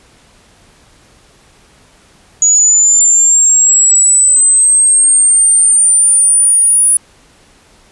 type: linear sweep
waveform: sine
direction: up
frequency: 6800 to 9810 Hz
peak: -5 dBFS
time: 2.42-6.97 s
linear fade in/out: 2 ms
effects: pink hiss -46 dBFS RMS until 7.91 s + resampled to 24000 Hz